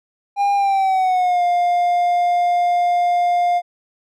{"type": "tone with pitch glide", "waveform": "triangle", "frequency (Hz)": [805, 704.9], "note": ["G5", "F5"], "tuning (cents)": [46, 16], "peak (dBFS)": -12, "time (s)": [0.36, 3.62], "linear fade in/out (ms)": 50, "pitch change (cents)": -230, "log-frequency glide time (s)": [0.55, 1.43], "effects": []}